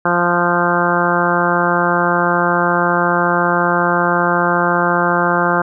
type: harmonic tone with a mistuned harmonic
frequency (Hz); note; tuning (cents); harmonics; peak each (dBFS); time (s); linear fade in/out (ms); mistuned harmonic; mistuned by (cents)
174.61; F3; 0; 1 / 2 / 3 / 4 / 5 / 6 / 7 / 8 / 9; -21 / -21 / -21 / -21 / -21 / -21 / -21 / -21 / -21; 0.05-5.62; 5; 9; -16
effects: none